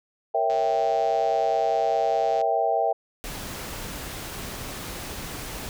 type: chord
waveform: sine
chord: A# diminished seventh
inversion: none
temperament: equal with one note detuned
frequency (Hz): 464.6 / 554.4 / 659.3 / 784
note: A#4 / C#5 / E5 / G5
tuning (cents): -6 / 0 / 0 / 0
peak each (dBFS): -28 / -30 / -24 / -24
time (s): 0.34-2.93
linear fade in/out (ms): 10
type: click train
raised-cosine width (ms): 0.2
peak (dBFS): -24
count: 267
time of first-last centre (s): 0.5-2.414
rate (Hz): 139
type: noise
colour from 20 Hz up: pink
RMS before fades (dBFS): -35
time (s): 3.24-5.69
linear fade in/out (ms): 0
effects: none